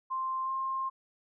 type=tone with pitch glide; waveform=sine; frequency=1050 to 1061 Hz; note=C6 to C6; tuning=+6 to +24 cents; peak=-30 dBFS; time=0.1-0.9 s; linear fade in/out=20 ms; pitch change=+18 cents; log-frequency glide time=0.44-0.51 s; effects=none